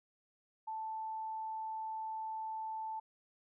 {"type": "tone", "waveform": "sine", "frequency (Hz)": 880, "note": "A5", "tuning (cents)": 0, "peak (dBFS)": -38, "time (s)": [0.67, 3], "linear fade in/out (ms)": 10, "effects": []}